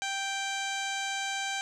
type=tone with low-pass filter; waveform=15% pulse; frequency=784 Hz; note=G5; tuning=in tune; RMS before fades=-33 dBFS; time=0.02-1.61 s; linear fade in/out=0 ms; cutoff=5900 Hz; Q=3.5; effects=none